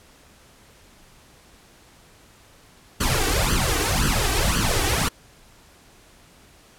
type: noise with flanger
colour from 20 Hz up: pink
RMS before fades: -21 dBFS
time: 3-5.09 s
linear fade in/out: 10 ms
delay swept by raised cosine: 0.65 to 2.65 ms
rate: 1.9 Hz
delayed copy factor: +0.8
effects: pink hiss -52 dBFS RMS until 6.78 s + low-pass 12000 Hz 12 dB/octave